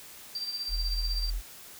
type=tone with tremolo; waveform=sine; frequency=4694 Hz; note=D8; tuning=2 cents flat; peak=-29 dBFS; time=0.35-1.3 s; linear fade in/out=2 ms; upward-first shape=triangle; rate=16 Hz; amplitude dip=70%
type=tone; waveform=sine; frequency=42.11 Hz; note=E1; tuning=38 cents sharp; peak=-28 dBFS; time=0.68-1.42 s; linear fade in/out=50 ms
effects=white hiss -48 dBFS RMS until 1.79 s